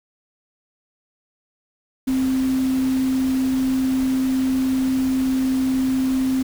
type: tone in noise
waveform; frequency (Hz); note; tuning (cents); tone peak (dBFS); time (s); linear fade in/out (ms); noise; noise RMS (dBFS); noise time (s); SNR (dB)
sine; 261.6; C4; 0; -17; 2.07-6.43; 10; pink; -35; 2.07-6.43; +15
effects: none